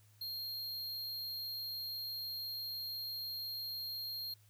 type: tone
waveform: square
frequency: 4222 Hz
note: C8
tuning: 15 cents sharp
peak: -40 dBFS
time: 0.21-4.34 s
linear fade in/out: 5 ms
effects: added 105 Hz sine -63 dBFS peak until 4.49 s + white hiss -70 dBFS RMS until 4.49 s